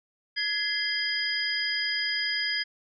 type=tone cluster; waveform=sine; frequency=1685 / 2060 / 3194 / 4935 Hz; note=G#6 / C7 / G7 / D#8; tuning=+25 / -28 / +32 / -15 cents; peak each=-31 / -33 / -35 / -29 dBFS; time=0.36-2.64 s; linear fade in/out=20 ms; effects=none